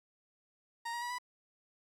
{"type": "tone with pitch steps", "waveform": "30% pulse", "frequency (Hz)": [932.3, 950.2, 968.5, 987.2], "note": ["A#5", "A#5", "B5", "B5"], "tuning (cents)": [0, 33, -34, -1], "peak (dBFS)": -34, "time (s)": [0.85, 1.186], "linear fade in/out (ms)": 10, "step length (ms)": 84, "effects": ["low-pass 10000 Hz 12 dB/octave", "10-bit"]}